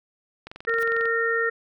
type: click train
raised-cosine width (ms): 0.3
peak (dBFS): -22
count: 14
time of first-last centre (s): 0.47-1.056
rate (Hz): 22.2
type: harmonic tone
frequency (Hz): 459.7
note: A#4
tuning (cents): -24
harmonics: 1 / 3 / 4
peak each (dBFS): -25 / -27 / -24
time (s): 0.67-1.5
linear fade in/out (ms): 10
type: noise with exponential growth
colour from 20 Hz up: white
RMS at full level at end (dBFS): -36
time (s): 0.76-0.83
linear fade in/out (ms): 5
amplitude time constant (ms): 15
effects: none